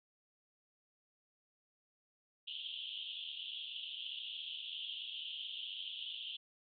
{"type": "band-pass noise", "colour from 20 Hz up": "pink", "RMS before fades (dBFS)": -45, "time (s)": [2.47, 6.37], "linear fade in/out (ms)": 10, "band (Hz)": [2900, 3500], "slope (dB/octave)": 96, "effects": []}